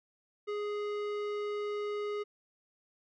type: tone with tanh clipping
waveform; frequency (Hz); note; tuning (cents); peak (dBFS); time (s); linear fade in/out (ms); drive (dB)
sine; 415.3; G#4; 0; -35; 0.47-2.24; 20; 16
effects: none